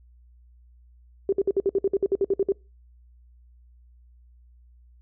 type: tone bursts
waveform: sine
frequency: 392 Hz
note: G4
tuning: in tune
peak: -18 dBFS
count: 14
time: 1.29-2.521 s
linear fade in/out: 2 ms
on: 35 ms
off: 57 ms
effects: noise-tail reverb RT60 0.3 s tail -26 dB re dry + added 60 Hz sine -51 dBFS peak until 5.01 s